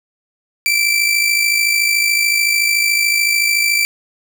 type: tone with amplitude modulation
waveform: sawtooth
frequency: 2337 Hz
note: D7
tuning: 9 cents flat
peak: -7 dBFS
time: 0.66-3.85 s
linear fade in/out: 0 ms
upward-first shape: sine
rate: 53.7 Hz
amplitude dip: 50%
effects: none